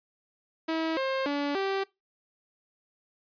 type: tone with pitch steps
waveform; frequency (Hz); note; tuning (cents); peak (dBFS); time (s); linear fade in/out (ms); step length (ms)
sawtooth; 322.8 / 532 / 286.7 / 389.4; E4 / C5 / D4 / G4; -36 / +29 / -42 / -12; -23; 0.68-1.84; 10; 290
effects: noise-tail reverb RT60 0.2 s tail -22 dB re dry + resampled to 11025 Hz